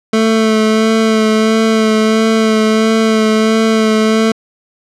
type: tone with vibrato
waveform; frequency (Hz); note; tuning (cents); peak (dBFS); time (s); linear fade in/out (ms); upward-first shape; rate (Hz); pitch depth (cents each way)
25% pulse; 220; A3; 0; -5; 0.13-4.32; 5; sine; 1.5; 20
effects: low-pass 7000 Hz 12 dB/octave